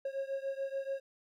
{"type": "beating tone pair", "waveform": "triangle", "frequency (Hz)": [541, 547.9], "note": ["C#5", "C#5"], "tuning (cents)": [-42, -20], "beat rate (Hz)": 6.9, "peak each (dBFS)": [-35, -37], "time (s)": [0.05, 1], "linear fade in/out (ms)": 5, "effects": []}